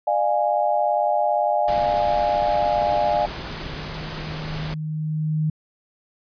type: chord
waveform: sine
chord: D diminished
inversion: none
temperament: equal with one note detuned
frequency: 600.7 / 698.5 / 830.6 Hz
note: D5 / F5 / Ab5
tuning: +39 / 0 / 0 cents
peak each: -22 dBFS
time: 0.07-3.26 s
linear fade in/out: 5 ms
type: noise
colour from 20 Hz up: pink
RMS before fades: -32 dBFS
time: 1.68-4.74 s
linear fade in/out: 0 ms
type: tone with exponential growth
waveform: sine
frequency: 155 Hz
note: D#3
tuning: 6 cents flat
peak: -18 dBFS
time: 1.77-5.5 s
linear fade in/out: 5 ms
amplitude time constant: 810 ms
effects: resampled to 11025 Hz